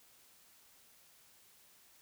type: silence
effects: white hiss -64 dBFS RMS until 2.01 s